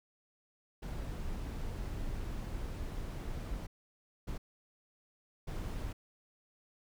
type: noise bursts at uneven times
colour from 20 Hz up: brown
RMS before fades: -39 dBFS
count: 3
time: 0.82-3.67 / 4.27-4.38 / 5.47-5.93 s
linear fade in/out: 10 ms
effects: none